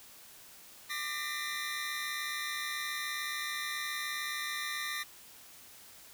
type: tone cluster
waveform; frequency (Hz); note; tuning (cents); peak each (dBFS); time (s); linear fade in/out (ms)
25% pulse; 1189 / 1817 / 1951 / 2030; D6 / A#6 / B6 / B6; +21 / -45 / -22 / +47; -37 / -35 / -39 / -38; 0.89-5.04; 20
effects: white hiss -54 dBFS RMS until 6.13 s